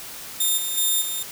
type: tone with level steps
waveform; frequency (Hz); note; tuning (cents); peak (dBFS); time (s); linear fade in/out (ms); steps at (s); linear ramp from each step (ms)
5% pulse; 3630; A#7; -47; -11 / -17 / -11 / -18; 0.4-1.23; 5; 0.57 / 0.77 / 1.01; 10
effects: white hiss -37 dBFS RMS until 1.31 s